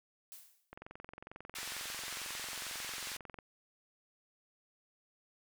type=noise with exponential decay; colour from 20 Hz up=blue; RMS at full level=-48 dBFS; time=0.32-0.74 s; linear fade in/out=0 ms; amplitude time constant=90 ms
type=click train; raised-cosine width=0.5 ms; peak=-32 dBFS; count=60; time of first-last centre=0.73-3.388 s; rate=22.2 Hz
type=band-pass noise; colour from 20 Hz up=pink; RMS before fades=-43 dBFS; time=1.55-3.17 s; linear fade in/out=5 ms; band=1600 to 12000 Hz; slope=12 dB/octave
effects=none